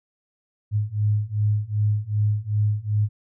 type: beating tone pair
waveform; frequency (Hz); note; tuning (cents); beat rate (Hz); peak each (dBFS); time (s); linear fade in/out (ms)
sine; 103.83 / 106.43; G#2 / G#2; 0 / +43; 2.6; -23 / -22; 0.71-3.09; 50
effects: none